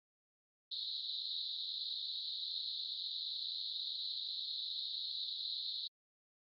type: band-pass noise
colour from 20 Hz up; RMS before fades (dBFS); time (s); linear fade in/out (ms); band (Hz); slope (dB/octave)
white; -42; 0.71-5.88; 10; 3700 to 4200; 96
effects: AAC 64 kbps